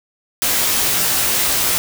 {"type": "noise with comb filter", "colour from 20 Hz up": "white", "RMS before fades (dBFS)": -17, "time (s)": [0.42, 1.78], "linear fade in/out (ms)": 0, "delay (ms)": 17, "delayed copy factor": 0.7, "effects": []}